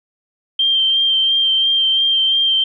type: tone with vibrato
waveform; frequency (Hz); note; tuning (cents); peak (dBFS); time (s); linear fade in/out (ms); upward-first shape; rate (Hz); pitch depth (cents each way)
sine; 3157; G7; +12; -12; 0.59-2.64; 5; sine; 2.9; 17
effects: none